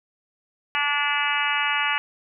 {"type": "harmonic tone", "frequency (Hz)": 289.9, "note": "D4", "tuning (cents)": -22, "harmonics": [3, 4, 5, 6, 7, 8, 9, 10], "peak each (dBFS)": [-29, -29, -29, -29, -29, -29, -29, -29], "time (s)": [0.75, 1.98], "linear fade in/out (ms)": 0, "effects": []}